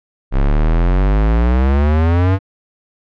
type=exponential sweep; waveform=square; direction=up; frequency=32.7 to 98 Hz; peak=-11 dBFS; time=0.31-2.39 s; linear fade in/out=50 ms; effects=low-pass 2000 Hz 12 dB/octave